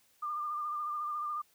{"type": "tone with vibrato", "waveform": "sine", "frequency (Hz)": 1200, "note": "D6", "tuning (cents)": 37, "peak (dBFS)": -33, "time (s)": [0.22, 1.42], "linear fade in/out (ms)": 10, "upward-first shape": "sine", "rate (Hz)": 14, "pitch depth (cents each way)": 32, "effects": ["white hiss -68 dBFS RMS until 1.54 s"]}